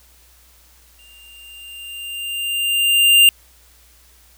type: tone with exponential growth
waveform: square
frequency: 2794 Hz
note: F7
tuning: in tune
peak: -7 dBFS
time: 0.99-3.29 s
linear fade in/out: 1 ms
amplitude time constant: 500 ms
effects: added 60 Hz sine -52 dBFS peak until 4.37 s + white hiss -52 dBFS RMS until 4.37 s